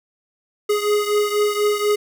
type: beating tone pair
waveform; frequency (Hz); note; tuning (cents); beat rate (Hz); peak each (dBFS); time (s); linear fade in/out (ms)
square; 415.3 / 419.4; G#4 / G#4; 0 / +17; 4.1; -19 / -23; 0.69-1.96; 10
effects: none